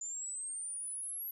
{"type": "exponential sweep", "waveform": "sine", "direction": "up", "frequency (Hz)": [7040, 11770], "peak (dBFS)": -38, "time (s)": [0.01, 1.31], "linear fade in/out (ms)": 5, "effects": []}